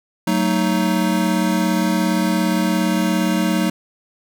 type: chord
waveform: square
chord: D# diminished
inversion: first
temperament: just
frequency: 186.68 / 224 / 311.1 Hz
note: F#3 / A3 / D#4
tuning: +16 / +31 / 0 cents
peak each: -20 / -22 / -22 dBFS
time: 0.27-3.7 s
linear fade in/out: 5 ms
effects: none